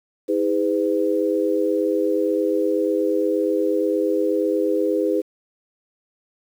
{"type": "tone cluster", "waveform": "sine", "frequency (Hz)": [319.5, 407.9, 506], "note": ["D#4", "G#4", "B4"], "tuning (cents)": [46, -31, 42], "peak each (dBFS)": -22, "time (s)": [0.28, 5.22], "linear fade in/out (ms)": 20, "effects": ["8-bit"]}